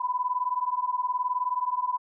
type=beating tone pair; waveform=sine; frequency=987.8 / 1006.8 Hz; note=B5 / B5; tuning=0 / +33 cents; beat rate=19 Hz; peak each=-28 dBFS; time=0-1.98 s; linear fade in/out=10 ms; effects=none